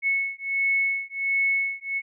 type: beating tone pair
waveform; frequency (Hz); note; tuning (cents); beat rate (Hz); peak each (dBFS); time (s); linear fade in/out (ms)
sine; 2200 / 2201.4; C#7 / C#7; -14 / -13; 1.4; -25; 0.02-2.02; 50
effects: none